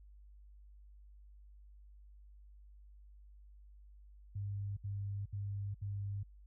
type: tone bursts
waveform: sine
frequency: 100.4 Hz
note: G2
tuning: 42 cents sharp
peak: -37 dBFS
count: 4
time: 4.35-6.234 s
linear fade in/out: 10 ms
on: 420 ms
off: 68 ms
effects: added 50 Hz sine -55 dBFS peak until 6.46 s